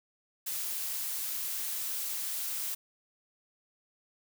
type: noise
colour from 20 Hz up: blue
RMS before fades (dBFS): -35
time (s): 0.46-2.75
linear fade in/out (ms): 10
effects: none